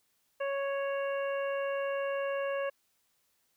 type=harmonic tone; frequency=554.4 Hz; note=C#5; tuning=in tune; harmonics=1 / 2 / 3 / 4 / 5; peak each=-31 / -40 / -41 / -49 / -45 dBFS; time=0.4-2.7 s; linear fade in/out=10 ms; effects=white hiss -74 dBFS RMS until 3.56 s